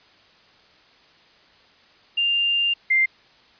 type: tone pair in turn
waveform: sine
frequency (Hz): 2796 / 2095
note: F7 / C7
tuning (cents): +1 / +2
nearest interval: perfect fourth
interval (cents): 499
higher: first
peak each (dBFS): -18 / -15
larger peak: second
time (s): 2.17-2.74 / 2.9-3.06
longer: first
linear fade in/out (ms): 10
effects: white hiss -54 dBFS RMS until 3.59 s + resampled to 11025 Hz